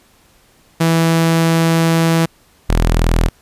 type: tone pair in turn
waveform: sawtooth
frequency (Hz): 164.6 / 41.15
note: E3 / E1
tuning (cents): -2 / -2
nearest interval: 2 octaves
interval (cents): 2400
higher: first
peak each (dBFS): -7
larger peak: neither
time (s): 0.8-2.26 / 2.69-3.29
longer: first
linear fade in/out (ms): 10
effects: pink hiss -52 dBFS RMS until 3.41 s + resampled to 32000 Hz